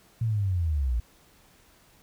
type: linear sweep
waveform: sine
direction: down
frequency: 117 to 55 Hz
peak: -23 dBFS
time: 0.21-1 s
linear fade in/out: 5 ms
effects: pink hiss -59 dBFS RMS until 2.02 s